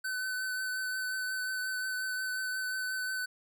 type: tone with vibrato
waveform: square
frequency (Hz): 1515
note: F#6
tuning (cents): +40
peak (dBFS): -33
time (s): 0.04-3.26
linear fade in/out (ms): 10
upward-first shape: triangle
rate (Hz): 5.6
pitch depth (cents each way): 20
effects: none